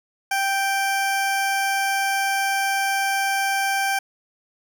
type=tone; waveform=20% pulse; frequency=784 Hz; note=G5; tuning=in tune; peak=-15 dBFS; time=0.31-3.99 s; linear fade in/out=5 ms; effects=none